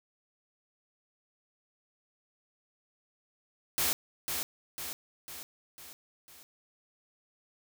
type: noise with echo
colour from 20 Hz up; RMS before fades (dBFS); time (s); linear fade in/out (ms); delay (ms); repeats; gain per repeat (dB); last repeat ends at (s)
white; -29; 3.78-3.93; 0; 500; 5; -5; 6.43
effects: none